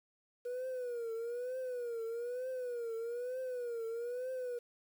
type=tone with vibrato; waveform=sine; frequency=483.7 Hz; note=B4; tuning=36 cents flat; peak=-34 dBFS; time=0.45-4.59 s; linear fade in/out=10 ms; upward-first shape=triangle; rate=1.1 Hz; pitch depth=130 cents each way; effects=tanh soft clip ceiling -36 dBFS + 10-bit